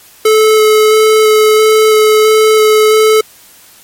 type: tone with vibrato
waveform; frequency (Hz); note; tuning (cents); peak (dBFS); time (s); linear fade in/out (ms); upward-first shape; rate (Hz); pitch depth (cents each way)
square; 432.5; A4; -30; -5; 0.25-3.21; 5; square; 1.5; 8
effects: white hiss -40 dBFS RMS until 3.83 s + MP3 64 kbps